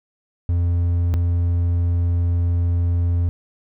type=tone pair in turn; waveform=triangle; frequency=86.5 / 86.5 Hz; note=F2 / F2; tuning=-16 / -16 cents; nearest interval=unison; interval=0 cents; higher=neither; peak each=-14 dBFS; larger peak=neither; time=0.49-1.14 / 1.14-3.29 s; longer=second; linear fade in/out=0 ms; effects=none